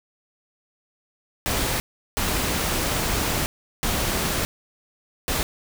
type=noise bursts at uneven times; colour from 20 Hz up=pink; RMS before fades=-24 dBFS; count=4; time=1.46-1.8 / 2.17-3.46 / 3.83-4.45 / 5.28-5.43 s; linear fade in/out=0 ms; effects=none